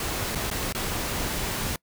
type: noise with dropouts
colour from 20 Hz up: pink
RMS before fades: -29 dBFS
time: 0-1.76 s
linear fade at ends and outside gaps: 2 ms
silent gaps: 0.35-0.354 / 0.502-0.512 / 0.725-0.748 s
effects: noise-tail reverb RT60 0.1 s tail -25 dB re dry